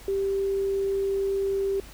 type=tone; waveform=sine; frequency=392 Hz; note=G4; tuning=in tune; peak=-23 dBFS; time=0.08-1.8 s; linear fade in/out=2 ms; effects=added 50 Hz sine -44 dBFS peak until 1.93 s + pink hiss -48 dBFS RMS until 1.93 s